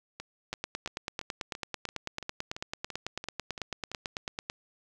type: two click trains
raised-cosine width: 0.2 ms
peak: -22 / -16 dBFS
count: 12 / 37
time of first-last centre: 0.2-3.916 / 0.53-4.499 s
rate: 2.96 / 9.07 Hz
effects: none